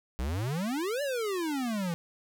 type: exponential two-way sweep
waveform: square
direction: up then down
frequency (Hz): 58.27 to 592 to 163.4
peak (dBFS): -30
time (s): 0.19-1.94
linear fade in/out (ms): 0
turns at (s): 1.02
effects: none